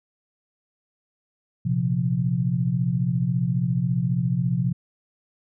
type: chord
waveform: sine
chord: Bb suspended second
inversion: none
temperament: just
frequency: 116.54 / 131.11 / 174.81 Hz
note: Bb2 / C3 / F3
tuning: 0 / +4 / +2 cents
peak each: -28 / -23 / -24 dBFS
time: 1.65-4.73 s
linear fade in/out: 10 ms
effects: none